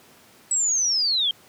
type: linear sweep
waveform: sine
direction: down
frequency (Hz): 7902 to 3136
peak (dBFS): -19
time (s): 0.51-1.31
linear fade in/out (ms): 2
effects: pink hiss -52 dBFS RMS until 1.48 s + high-pass 150 Hz 12 dB/octave